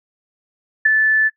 sine tone with ADSR envelope, 1748 Hz, A6, 12 cents flat, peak -6 dBFS, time 0.85-1.3 s, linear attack 10 ms, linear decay 8 ms, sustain -6 dB, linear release 32 ms, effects noise-tail reverb RT60 0.1 s tail -18 dB re dry

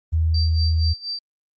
sine tone, 80.6 Hz, E2, 38 cents flat, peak -16 dBFS, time 0.12-0.94 s, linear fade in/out 20 ms
sine tone with tremolo, 4668 Hz, D8, 11 cents flat, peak -24 dBFS, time 0.34-1.19 s, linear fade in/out 5 ms, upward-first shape sine, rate 4.2 Hz, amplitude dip 85%
effects Opus 24 kbps

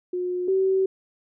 sine tone pair in turn, 360.2 / 381.6 Hz, F#4 / G4, -46 / -47 cents, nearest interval minor second, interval 99 cents, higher second, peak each -24 / -18 dBFS, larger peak second, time 0.13-0.48 / 0.48-0.86 s, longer second, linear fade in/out 5 ms, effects none

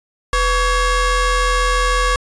30% pulse ring-modulated tone, 543 Hz, C#5, 36 cents flat, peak -8 dBFS, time 0.33-2.16 s, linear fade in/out 2 ms, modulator 586 Hz, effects resampled to 22050 Hz

